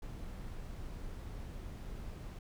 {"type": "noise", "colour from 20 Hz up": "brown", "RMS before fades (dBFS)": -44, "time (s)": [0.02, 2.39], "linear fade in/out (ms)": 5, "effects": []}